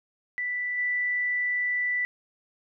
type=tone with level steps; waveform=sine; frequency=1975.5 Hz; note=B6; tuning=in tune; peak=-27 / -24 dBFS; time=0.38-2.05 s; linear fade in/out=0 ms; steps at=0.77 s; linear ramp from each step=20 ms; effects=none